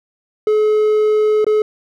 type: tone with dropouts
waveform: triangle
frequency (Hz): 427.4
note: G#4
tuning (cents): +50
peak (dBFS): -9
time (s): 0.47-1.62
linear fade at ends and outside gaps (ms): 2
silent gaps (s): 1.445-1.466
effects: none